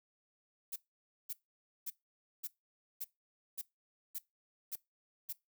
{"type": "noise bursts", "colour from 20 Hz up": "violet", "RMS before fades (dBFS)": -40, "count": 9, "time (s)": [0.72, 5.329], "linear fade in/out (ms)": 10, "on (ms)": 41, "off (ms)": 530, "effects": ["noise-tail reverb RT60 0.2 s tail -21 dB re dry"]}